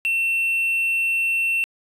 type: tone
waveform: triangle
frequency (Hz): 2700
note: E7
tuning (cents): +41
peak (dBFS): -17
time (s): 0.05-1.64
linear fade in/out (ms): 0
effects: resampled to 32000 Hz

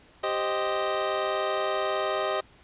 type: chord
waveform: 25% pulse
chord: C minor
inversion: second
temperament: equal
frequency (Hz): 392 / 523.3 / 622.3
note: G4 / C5 / Eb5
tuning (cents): 0 / 0 / 0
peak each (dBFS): -27 / -29 / -24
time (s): 0.23-2.41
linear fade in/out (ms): 10
effects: pink hiss -56 dBFS RMS until 2.63 s + resampled to 8000 Hz

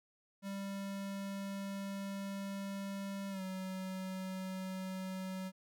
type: tone with pitch glide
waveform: square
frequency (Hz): 197 to 188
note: G3 to F#3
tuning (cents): +9 to +28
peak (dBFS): -40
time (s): 0.42-5.52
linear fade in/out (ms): 50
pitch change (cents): -81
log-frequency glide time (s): 3.3-3.42
effects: none

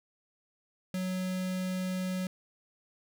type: tone with notch filter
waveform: square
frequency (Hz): 185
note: F#3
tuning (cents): 0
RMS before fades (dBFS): -33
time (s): 0.94-2.27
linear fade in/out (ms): 2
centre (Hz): 1000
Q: 1.9
effects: none

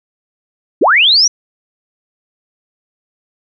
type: linear sweep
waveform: sine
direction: up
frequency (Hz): 205.5 to 5920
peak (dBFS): -6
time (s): 0.81-1.28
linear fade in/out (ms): 10
effects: none

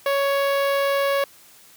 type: tone with notch filter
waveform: sawtooth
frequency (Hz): 557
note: C#5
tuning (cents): +8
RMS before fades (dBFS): -21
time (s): 0.06-1.24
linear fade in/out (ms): 2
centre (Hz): 7400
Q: 0.67
effects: white hiss -50 dBFS RMS until 1.76 s + high-pass 60 Hz 12 dB/octave

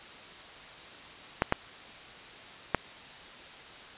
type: clicks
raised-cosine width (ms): 0.5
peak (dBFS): -8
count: 3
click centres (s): 1.421 / 1.524 / 2.747
effects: white hiss -47 dBFS RMS until 3.97 s + resampled to 8000 Hz

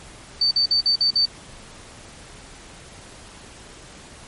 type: tone bursts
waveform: sine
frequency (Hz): 4566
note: D8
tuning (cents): -50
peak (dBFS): -15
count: 6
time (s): 0.41-1.255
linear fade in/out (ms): 5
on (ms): 100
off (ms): 49
effects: pink hiss -43 dBFS RMS until 4.27 s + MP3 48 kbps

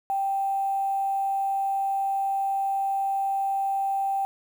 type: tone with quantisation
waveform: sine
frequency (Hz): 784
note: G5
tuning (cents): 0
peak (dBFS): -23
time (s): 0.1-4.25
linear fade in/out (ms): 0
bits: 8
effects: none

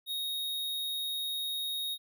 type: tone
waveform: square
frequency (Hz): 3750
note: A#7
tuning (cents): +10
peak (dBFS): -33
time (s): 0.06-1.98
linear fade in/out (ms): 50
effects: none

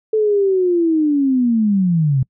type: linear sweep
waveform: sine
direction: down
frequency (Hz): 440 to 126.4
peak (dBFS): -12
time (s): 0.13-2.23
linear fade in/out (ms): 5
effects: noise-tail reverb RT60 0.1 s tail -26 dB re dry

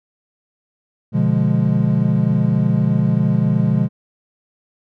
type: chord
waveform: triangle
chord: B diminished seventh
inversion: none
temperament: equal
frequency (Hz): 123.47 / 146.83 / 174.61 / 207.7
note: B2 / D3 / F3 / Ab3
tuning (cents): 0 / 0 / 0 / 0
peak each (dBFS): -17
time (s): 1.12-3.89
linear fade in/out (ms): 50
effects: none

